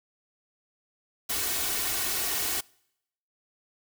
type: noise with comb filter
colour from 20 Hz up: white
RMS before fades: -29 dBFS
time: 1.29-2.61 s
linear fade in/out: 10 ms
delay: 2.7 ms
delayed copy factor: +0.55
effects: noise-tail reverb RT60 0.8 s tail -26 dB re dry